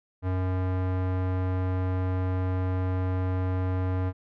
square tone with low-pass filter, 92.5 Hz, F#2, in tune, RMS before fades -27 dBFS, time 0.22-4.13 s, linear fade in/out 50 ms, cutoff 1400 Hz, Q 0.79, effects none

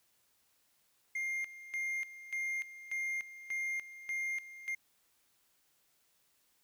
triangle tone with tremolo, 2115 Hz, C7, 18 cents sharp, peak -32 dBFS, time 1.15-4.75 s, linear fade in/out 5 ms, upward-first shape square, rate 1.7 Hz, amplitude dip 80%, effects white hiss -73 dBFS RMS until 6.63 s

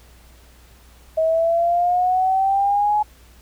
sine exponential sweep, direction up, 636 to 848 Hz, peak -15 dBFS, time 1.17-3.03 s, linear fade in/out 10 ms, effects added 60 Hz sine -47 dBFS peak until 3.41 s + pink hiss -52 dBFS RMS until 3.41 s

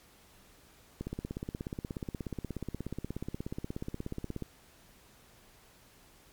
click train, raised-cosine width 3 ms, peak -23 dBFS, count 58, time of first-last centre 1.01-4.423 s, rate 16.7 Hz, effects pink hiss -60 dBFS RMS until 6.32 s + MP3 96 kbps

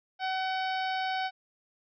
harmonic tone, 755 Hz, F#5, 35 cents sharp, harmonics 1 / 2 / 3 / 4 / 5 / 6 / 7, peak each -30 / -36 / -40 / -42 / -44 / -46 / -47 dBFS, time 0.19-1.31 s, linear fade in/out 50 ms, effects none

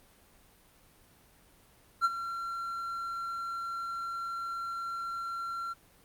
triangle tone with ADSR envelope, 1366 Hz, F6, 39 cents flat, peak -19 dBFS, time 2.01-5.74 s, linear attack 38 ms, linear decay 35 ms, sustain -13 dB, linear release 22 ms, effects pink hiss -61 dBFS RMS until 6.04 s + Opus 32 kbps

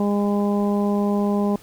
harmonic tone, 203.8 Hz, G#3, 32 cents flat, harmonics 1 / 2 / 3 / 4 / 5, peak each -19 / -25 / -29 / -31 / -33 dBFS, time 0-1.56 s, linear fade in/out 2 ms, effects pink hiss -48 dBFS RMS until 1.62 s

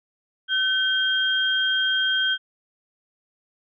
sine tone pair together, 1527 / 3213 Hz, G6 / G7, -46 / +42 cents, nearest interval octave + minor second, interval 1288 cents, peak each -22 dBFS, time 0.48-2.38 s, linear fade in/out 50 ms, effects none

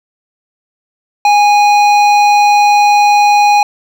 sine tone with hard clipping, 825 Hz, G#5, 12 cents flat, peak -7 dBFS, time 1.25-3.63 s, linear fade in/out 2 ms, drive 12 dB, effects none

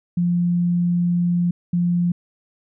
sine tone pair in turn, 174.61 / 174.61 Hz, F3 / F3, 0 / 0 cents, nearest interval unison, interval 0 cents, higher neither, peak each -16 dBFS, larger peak neither, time 0.17-1.51 / 1.73-2.12 s, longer first, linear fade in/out 5 ms, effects none

